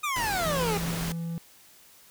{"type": "exponential sweep", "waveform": "25% pulse", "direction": "down", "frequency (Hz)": [1247, 392], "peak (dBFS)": -23, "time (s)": [0.03, 0.78], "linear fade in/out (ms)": 10}
{"type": "noise", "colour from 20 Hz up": "pink", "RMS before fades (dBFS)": -34, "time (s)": [0.16, 1.12], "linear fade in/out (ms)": 0}
{"type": "tone with pitch glide", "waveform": "triangle", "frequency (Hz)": [168, 167.03], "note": ["E3", "E3"], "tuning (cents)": [33, 23], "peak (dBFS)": -28, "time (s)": [0.46, 1.38], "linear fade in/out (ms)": 0, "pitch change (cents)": -10, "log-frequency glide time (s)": [0.8, 1.08]}
{"effects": ["white hiss -55 dBFS RMS until 2.1 s"]}